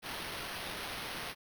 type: noise with sample-and-hold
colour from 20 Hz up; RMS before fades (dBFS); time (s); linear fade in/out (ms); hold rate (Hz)
white; -41; 0.02-1.35; 50; 7350
effects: none